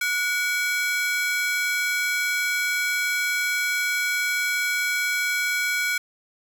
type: ring-modulated tone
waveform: 40% pulse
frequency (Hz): 1864.7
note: A#6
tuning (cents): 0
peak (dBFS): -18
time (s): 0.01-5.98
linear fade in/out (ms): 5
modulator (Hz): 406
effects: none